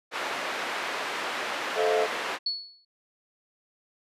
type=band-pass noise; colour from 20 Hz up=white; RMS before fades=-32 dBFS; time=0.11-2.39 s; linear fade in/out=50 ms; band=390 to 2100 Hz; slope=12 dB/octave
type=chord; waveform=triangle; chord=F dominant seventh; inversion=first; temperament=just; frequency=436.5 / 523.8 / 628.6 / 698.5 Hz; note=A4 / C5 / Eb5 / F5; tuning=-14 / +2 / +18 / 0 cents; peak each=-23 / -29 / -27 / -27 dBFS; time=1.75-2.08 s; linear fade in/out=50 ms
type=tone with exponential decay; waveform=sine; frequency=4402 Hz; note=C#8; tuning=13 cents flat; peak=-23 dBFS; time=2.46-2.85 s; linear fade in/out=5 ms; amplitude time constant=83 ms
effects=resampled to 32000 Hz